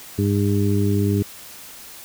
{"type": "harmonic tone", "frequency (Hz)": 100.9, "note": "G#2", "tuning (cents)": -49, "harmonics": [1, 2, 3, 4], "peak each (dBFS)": [-19, -22, -24, -25], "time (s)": [0.18, 1.23], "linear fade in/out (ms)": 10, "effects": ["white hiss -40 dBFS RMS until 2.04 s"]}